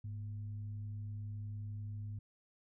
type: tone with frequency modulation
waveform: sine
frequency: 103.4 Hz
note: G#2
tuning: 7 cents flat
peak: -40 dBFS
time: 0.04-2.19 s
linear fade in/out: 5 ms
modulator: 134 Hz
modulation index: 0.27
effects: none